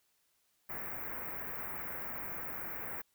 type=band-stop noise; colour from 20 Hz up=white; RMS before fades=-41 dBFS; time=0.69-3.02 s; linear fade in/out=10 ms; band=2200 to 15000 Hz; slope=48 dB/octave; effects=white hiss -75 dBFS RMS until 3.14 s